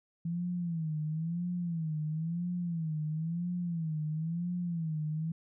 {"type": "tone with vibrato", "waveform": "sine", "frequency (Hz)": 164.81, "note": "E3", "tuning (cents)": 0, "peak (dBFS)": -31, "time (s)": [0.25, 5.32], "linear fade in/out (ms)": 5, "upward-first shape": "sine", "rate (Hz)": 0.99, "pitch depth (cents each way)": 130, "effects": []}